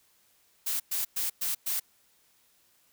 blue noise bursts, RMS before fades -30 dBFS, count 5, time 0.66-1.8 s, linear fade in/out 10 ms, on 140 ms, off 110 ms, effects white hiss -66 dBFS RMS until 2.92 s

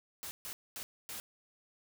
white noise bursts at uneven times, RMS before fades -43 dBFS, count 4, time 0.23-0.31 / 0.45-0.53 / 0.76-0.83 / 1.09-1.2 s, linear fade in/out 0 ms, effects none

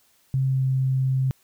sine tone with pitch glide, 133.1 to 131.8 Hz, C3 to C3, +30 to +13 cents, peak -19 dBFS, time 0.34-1.31 s, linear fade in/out 0 ms, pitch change -17 cents, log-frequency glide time 0.45-0.64 s, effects white hiss -62 dBFS RMS until 1.43 s

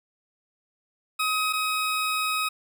20% pulse tone pair in turn, 1265 / 1265 Hz, D#6 / D#6, +28 / +28 cents, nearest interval unison, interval 0 cents, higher neither, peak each -18 / -19 dBFS, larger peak first, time 1.19-1.53 / 1.53-2.49 s, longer second, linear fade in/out 10 ms, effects 10-bit

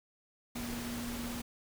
sine tone in noise, 238.7 Hz, A#3, 41 cents sharp, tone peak -39 dBFS, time 0.55-1.42 s, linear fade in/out 10 ms, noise pink, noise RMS -42 dBFS, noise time 0.55-1.42 s, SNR 0 dB, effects none

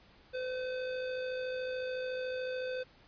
square tone with amplitude modulation, 510 Hz, C5, 44 cents flat, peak -34 dBFS, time 0.33-2.84 s, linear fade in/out 20 ms, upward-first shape sine, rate 53.8 Hz, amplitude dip 30%, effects pink hiss -61 dBFS RMS until 3.07 s + resampled to 11025 Hz

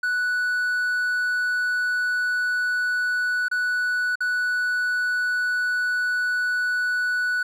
triangle tone with dropouts, 1480 Hz, F#6, in tune, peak -19 dBFS, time 0.03-7.43 s, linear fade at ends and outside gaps 5 ms, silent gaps 3.484-3.513 / 4.156-4.205 s, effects none

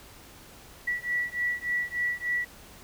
sine beating tone pair, 1946 / 1949.4 Hz, B6 / B6, -26 / -23 cents, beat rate 3.4 Hz, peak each -30 dBFS, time 0.87-2.45 s, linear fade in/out 10 ms, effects pink hiss -50 dBFS RMS until 2.83 s

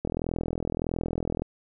click train, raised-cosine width 2 ms, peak -15 dBFS, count 58, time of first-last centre 0.05-1.42 s, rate 41.6 Hz, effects none

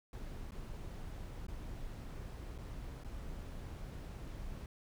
brown noise with dropouts, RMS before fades -45 dBFS, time 0.13-4.66 s, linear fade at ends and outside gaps 2 ms, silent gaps 0.509-0.519 / 1.467-1.482 / 2.58-2.585 / 3.037-3.045 s, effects none

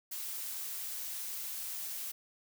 blue noise, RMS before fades -40 dBFS, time 0.11-2.12 s, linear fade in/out 10 ms, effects none

